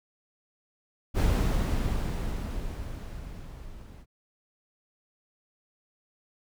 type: noise with level ramp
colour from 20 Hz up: brown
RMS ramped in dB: -21 to -47 dBFS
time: 1.14-4.06 s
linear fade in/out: 50 ms
effects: none